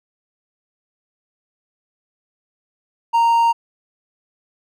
triangle tone, 928 Hz, A#5, 8 cents flat, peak -10 dBFS, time 3.13-3.53 s, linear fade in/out 20 ms, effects none

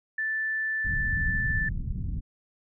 sine tone, 1760 Hz, A6, in tune, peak -26 dBFS, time 0.18-1.69 s, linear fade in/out 5 ms
pink low-pass noise, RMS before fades -30 dBFS, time 0.84-2.21 s, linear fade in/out 20 ms, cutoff 180 Hz, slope 24 dB/octave
effects none

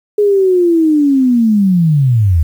sine linear sweep, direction down, 420 to 74.8 Hz, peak -7 dBFS, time 0.18-2.43 s, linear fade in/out 5 ms, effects 7-bit

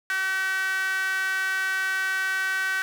sawtooth tone with high-pass filter, 380.6 Hz, F#4, 49 cents sharp, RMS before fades -26 dBFS, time 0.1-2.82 s, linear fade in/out 0 ms, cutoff 1600 Hz, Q 8.1, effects none

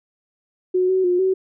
sine tone with pitch steps, 367.1 / 375.6 / 357.2 / 377.8 Hz, F#4 / F#4 / F4 / F#4, -14 / +26 / +39 / +36 cents, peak -15 dBFS, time 0.74-1.34 s, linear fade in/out 10 ms, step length 150 ms, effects none

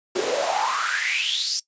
pink noise with high-pass filter sweep, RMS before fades -24 dBFS, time 0.15-1.6 s, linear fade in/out 10 ms, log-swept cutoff 360 to 5600 Hz, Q 8.1, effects noise-tail reverb RT60 0.1 s tail -20 dB re dry + resampled to 16000 Hz

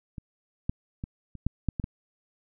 clicks, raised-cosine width 5 ms, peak -25 / -14 / -21 / -29 / -13 / -13 / -17 / -19 dBFS, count 8, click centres 0.182 / 0.695 / 1.039 / 1.353 / 1.466 / 1.687 / 1.798 / 1.841 s, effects none

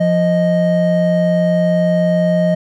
triangle tone pair together, 174.61 / 622.7 Hz, F3 / D#5, 0 / +1 cents, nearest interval octave + minor seventh, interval 2201 cents, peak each -12 dBFS, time 0-2.55 s, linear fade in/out 10 ms, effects none

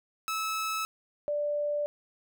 sawtooth / sine tone pair in turn, 1301 / 587.6 Hz, E6 / D5, -23 / +1 cents, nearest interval octave + major second, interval 1376 cents, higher first, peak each -26 / -27 dBFS, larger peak first, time 0.28-0.85 / 1.28-1.86 s, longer second, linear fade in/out 0 ms, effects none

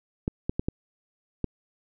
clicks, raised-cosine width 3 ms, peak -13 dBFS, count 5, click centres 0.279 / 0.495 / 0.595 / 0.685 / 1.443 s, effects none

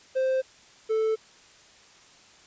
triangle tone pair in turn, 523.3 / 440 Hz, C5 / A4, 0 / 0 cents, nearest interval minor third, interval 300 cents, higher first, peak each -20 dBFS, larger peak neither, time 0.15-0.42 / 0.89-1.16 s, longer neither, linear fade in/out 20 ms, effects white hiss -54 dBFS RMS until 2.46 s + resampled to 16000 Hz

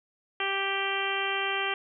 harmonic tone, 392 Hz, G4, in tune, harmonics 1 / 2 / 3 / 4 / 5 / 6 / 7 / 8, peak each -35 / -35 / -35 / -35 / -35 / -35 / -35 / -35 dBFS, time 0.4-1.74 s, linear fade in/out 2 ms, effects none

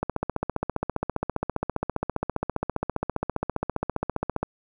click train, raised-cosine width 1 ms, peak -11 dBFS, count 67, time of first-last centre 0.03-4.43 s, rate 15 Hz, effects none

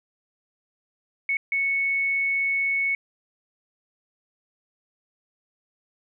sine tone bursts at uneven times, 2211 Hz, C#7, 5 cents flat, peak -21 dBFS, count 2, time 1.29-1.37 / 1.52-2.95 s, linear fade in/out 2 ms, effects none

